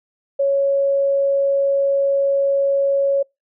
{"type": "tone", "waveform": "sine", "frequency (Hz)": 554.4, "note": "C#5", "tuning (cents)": 0, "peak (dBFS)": -14, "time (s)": [0.39, 3.23], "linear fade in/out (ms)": 10, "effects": ["noise-tail reverb RT60 0.2 s tail -26 dB re dry"]}